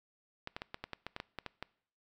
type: clicks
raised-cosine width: 0.3 ms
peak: -23 dBFS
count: 12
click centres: 0.474 / 0.565 / 0.619 / 0.744 / 0.84 / 0.933 / 1.066 / 1.164 / 1.201 / 1.387 / 1.463 / 1.626 s
effects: noise-tail reverb RT60 0.6 s tail -23 dB re dry